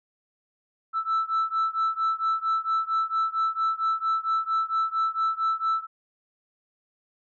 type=beating tone pair; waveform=sine; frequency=1318.5 / 1322.9 Hz; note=E6 / E6; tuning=0 / +6 cents; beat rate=4.4 Hz; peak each=-24 / -25 dBFS; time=0.93-5.87 s; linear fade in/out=50 ms; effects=tanh soft clip ceiling -19 dBFS